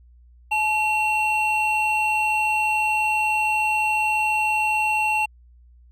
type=tone pair together; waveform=triangle; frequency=858.3 / 2727 Hz; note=A5 / F7; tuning=-43 / -42 cents; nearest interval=octave + minor sixth; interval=2001 cents; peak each=-20 dBFS; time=0.51-5.26 s; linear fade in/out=10 ms; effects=added 60 Hz sine -48 dBFS peak until 5.91 s